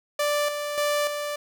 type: tone with tremolo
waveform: sawtooth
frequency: 587.3 Hz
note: D5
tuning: in tune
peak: -18 dBFS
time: 0.19-1.36 s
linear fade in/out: 5 ms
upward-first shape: square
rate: 1.7 Hz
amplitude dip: 50%
effects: none